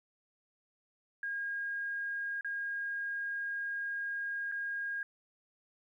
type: tone with dropouts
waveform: sine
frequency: 1626 Hz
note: G#6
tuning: 37 cents flat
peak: -34 dBFS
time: 1.23-5.03 s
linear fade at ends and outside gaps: 2 ms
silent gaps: 2.41-2.446 / 4.516-4.521 s
effects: 12-bit